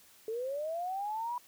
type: linear sweep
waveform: sine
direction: up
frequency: 430.4 to 988 Hz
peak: -33 dBFS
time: 0.28-1.38 s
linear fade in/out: 2 ms
effects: white hiss -60 dBFS RMS until 1.47 s